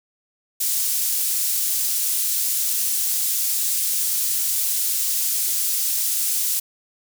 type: high-pass noise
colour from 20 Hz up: pink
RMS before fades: -22 dBFS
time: 0.6-6.6 s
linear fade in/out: 10 ms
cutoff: 7900 Hz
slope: 12 dB/octave
effects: none